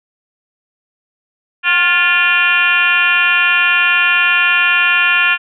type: tone with frequency modulation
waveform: sine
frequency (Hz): 2084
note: C7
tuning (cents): -7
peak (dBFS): -9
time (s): 1.63-5.38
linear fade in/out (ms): 50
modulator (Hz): 337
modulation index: 2.5
effects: none